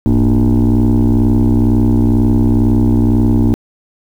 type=tone with frequency modulation; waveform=sine; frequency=164.81 Hz; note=E3; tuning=in tune; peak=-5 dBFS; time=0.06-3.54 s; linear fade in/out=0 ms; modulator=62.1 Hz; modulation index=2.4; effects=tanh soft clip ceiling -7 dBFS + 7-bit